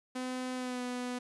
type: tone with pitch glide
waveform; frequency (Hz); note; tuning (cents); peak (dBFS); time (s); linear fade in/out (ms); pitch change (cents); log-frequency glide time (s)
sawtooth; 254.6 to 247.9; C4 to B3; -47 to +7; -31; 0.15-1.19; 10; -46; 0.55-0.82
effects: resampled to 24000 Hz + 11-bit